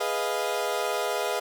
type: chord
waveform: 30% pulse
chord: F half-diminished seventh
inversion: first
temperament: equal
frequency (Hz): 415.3 / 493.9 / 622.3 / 698.5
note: Ab4 / Cb5 / Eb5 / F5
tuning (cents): 0 / 0 / 0 / 0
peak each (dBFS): -29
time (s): 0-1.4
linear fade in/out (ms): 10
effects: none